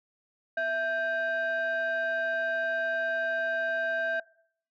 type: tone pair together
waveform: sine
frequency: 659.3 / 1572.6 Hz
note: E5 / G6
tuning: 0 / +5 cents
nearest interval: octave + minor third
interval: 1505 cents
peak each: -27 dBFS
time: 0.57-4.2 s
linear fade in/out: 5 ms
effects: noise-tail reverb RT60 0.6 s tail -23 dB re dry + tanh soft clip ceiling -23 dBFS